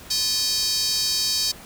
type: tone with high-pass filter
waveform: square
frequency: 350 Hz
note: F4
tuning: 4 cents sharp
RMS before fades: -23 dBFS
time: 0.1-1.52 s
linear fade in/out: 10 ms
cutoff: 4800 Hz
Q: 4.7
effects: pink hiss -43 dBFS RMS until 1.65 s